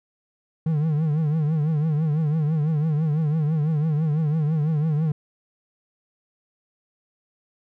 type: tone with vibrato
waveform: triangle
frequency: 154.2 Hz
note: D#3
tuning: 15 cents flat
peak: -17 dBFS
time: 0.66-5.12 s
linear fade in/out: 5 ms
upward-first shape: triangle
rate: 6 Hz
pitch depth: 120 cents each way
effects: none